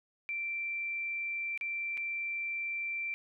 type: tone with dropouts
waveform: sine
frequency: 2349 Hz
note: D7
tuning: in tune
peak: -33 dBFS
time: 0.29-3.14 s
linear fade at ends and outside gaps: 0 ms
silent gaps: 1.576-1.611 / 1.972-1.976 s
effects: none